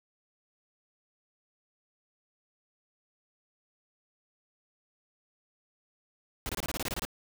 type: noise bursts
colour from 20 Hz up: pink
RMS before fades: -34 dBFS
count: 11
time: 6.46-7.051 s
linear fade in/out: 0 ms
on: 31 ms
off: 25 ms
effects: none